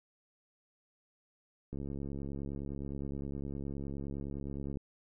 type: click train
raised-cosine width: 3 ms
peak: -28 dBFS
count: 213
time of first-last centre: 1.73-4.772 s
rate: 69.7 Hz
effects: none